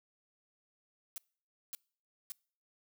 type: noise bursts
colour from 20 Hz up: blue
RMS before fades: -42 dBFS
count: 3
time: 1.16-2.32 s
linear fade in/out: 0 ms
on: 20 ms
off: 550 ms
effects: noise-tail reverb RT60 0.5 s tail -26 dB re dry